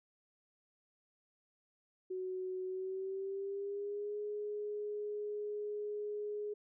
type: tone with pitch glide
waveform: sine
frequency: 371.6 to 417.1 Hz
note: F#4 to G#4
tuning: +7 to +7 cents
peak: -37 dBFS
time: 2.1-6.54 s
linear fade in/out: 10 ms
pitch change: +200 cents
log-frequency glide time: 2.65-4.18 s
effects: none